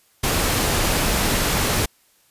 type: noise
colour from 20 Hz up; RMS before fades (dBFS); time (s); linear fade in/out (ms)
pink; -20; 0.23-1.86; 10
effects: white hiss -59 dBFS RMS until 2.3 s + resampled to 32000 Hz